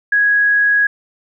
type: tone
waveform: sine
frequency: 1661.2 Hz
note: G#6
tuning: in tune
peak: -10 dBFS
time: 0.12-0.87 s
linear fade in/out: 5 ms
effects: none